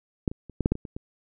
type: clicks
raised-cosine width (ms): 3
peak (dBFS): -10 / -22 / -29 / -14 / -7 / -9 / -22 / -25 / -21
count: 9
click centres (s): 0.278 / 0.315 / 0.497 / 0.607 / 0.659 / 0.72 / 0.754 / 0.852 / 0.965
effects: none